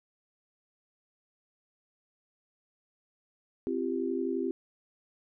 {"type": "chord", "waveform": "sine", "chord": "C suspended fourth", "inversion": "none", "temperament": "equal with one note detuned", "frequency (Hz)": [261.6, 340.5, 392], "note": ["C4", "F4", "G4"], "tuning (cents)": [0, -44, 0], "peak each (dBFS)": -33, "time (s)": [3.67, 4.51], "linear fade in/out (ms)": 0, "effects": []}